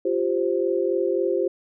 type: chord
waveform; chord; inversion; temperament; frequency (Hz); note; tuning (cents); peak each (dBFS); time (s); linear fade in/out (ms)
sine; F suspended second; none; just; 349.2 / 392.9 / 523.8; F4 / G4 / C5; 0 / +4 / +2; -24 / -24 / -25; 0.05-1.48; 5
effects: none